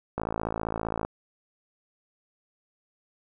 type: click train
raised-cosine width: 1 ms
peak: -15 dBFS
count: 49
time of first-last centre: 0.18-1.05 s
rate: 55.2 Hz
effects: none